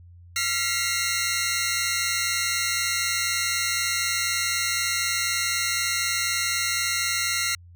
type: tone cluster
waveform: 15% pulse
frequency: 1378 / 1942 / 2129 Hz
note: F6 / B6 / C7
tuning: -24 / -30 / +30 cents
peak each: -22 / -23 / -20 dBFS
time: 0.36-7.55 s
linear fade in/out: 2 ms
effects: added 87 Hz sine -45 dBFS peak until 7.75 s